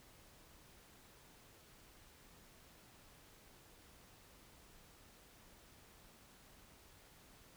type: silence
effects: pink hiss -63 dBFS RMS until 7.56 s